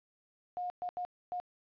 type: tone bursts at uneven times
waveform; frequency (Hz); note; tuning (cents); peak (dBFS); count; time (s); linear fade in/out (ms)
sine; 717; F5; +45; -34; 4; 0.57-0.7 / 0.82-0.89 / 0.97-1.05 / 1.32-1.4; 0
effects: resampled to 11025 Hz + 12-bit